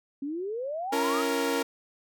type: exponential sweep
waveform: sine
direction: up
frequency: 269.6 to 1311 Hz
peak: -30 dBFS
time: 0.22-1.22 s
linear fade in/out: 5 ms
type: chord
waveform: sawtooth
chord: A# diminished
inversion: first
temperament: equal with one note detuned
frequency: 277.2 / 338.1 / 466.2 Hz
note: C#4 / E4 / A#4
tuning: 0 / +44 / 0 cents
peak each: -26 / -30 / -24 dBFS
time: 0.92-1.63 s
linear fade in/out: 10 ms
effects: none